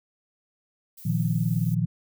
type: noise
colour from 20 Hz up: violet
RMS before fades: -45 dBFS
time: 0.97-1.75 s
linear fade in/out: 10 ms
type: chord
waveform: sine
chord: Bb suspended fourth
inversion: none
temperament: equal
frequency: 116.54 / 155.56 / 174.61 Hz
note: Bb2 / Eb3 / F3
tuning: 0 / 0 / 0 cents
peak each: -26 dBFS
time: 1.05-1.86 s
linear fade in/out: 10 ms
effects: none